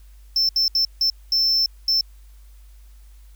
triangle tone bursts at uneven times, 5330 Hz, E8, 18 cents sharp, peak -15 dBFS, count 6, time 0.36-0.49 / 0.56-0.68 / 0.75-0.85 / 1.01-1.1 / 1.32-1.66 / 1.88-2.01 s, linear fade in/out 2 ms, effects added 50 Hz sine -43 dBFS peak until 3.35 s + white hiss -60 dBFS RMS until 3.35 s

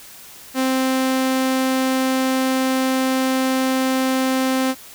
sawtooth tone, 261.6 Hz, C4, in tune, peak -13 dBFS, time 0.54-4.75 s, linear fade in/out 50 ms, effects white hiss -41 dBFS RMS until 4.94 s

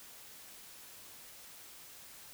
silence, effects white hiss -53 dBFS RMS until 2.33 s

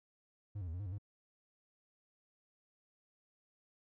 triangle tone with pitch steps, 102.8 / 90.2 / 80.2 / 89.9 / 103 / 89.7 / 101.7 Hz, G#2 / F#2 / E2 / F#2 / G#2 / F2 / G#2, -17 / -44 / -47 / -49 / -14 / +47 / -36 cents, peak -37 dBFS, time 0.55-0.984 s, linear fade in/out 10 ms, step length 62 ms, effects none

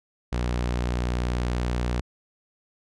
sawtooth tone, 60.6 Hz, B1, 32 cents flat, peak -20 dBFS, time 0.32-2.01 s, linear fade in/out 10 ms, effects low-pass 7000 Hz 12 dB/octave

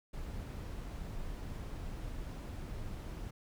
brown noise, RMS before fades -42 dBFS, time 0.13-3.31 s, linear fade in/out 10 ms, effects none

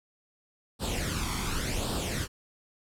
pink noise with flanger, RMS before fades -31 dBFS, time 0.79-2.28 s, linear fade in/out 50 ms, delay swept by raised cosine 0.23 to 0.91 ms, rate 0.89 Hz, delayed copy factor +0.65, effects low-pass 11000 Hz 12 dB/octave

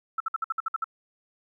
sine tone bursts, 1318.5 Hz, E6, in tune, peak -24 dBFS, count 9, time 0.18-0.843 s, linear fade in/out 5 ms, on 23 ms, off 57 ms, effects 11-bit

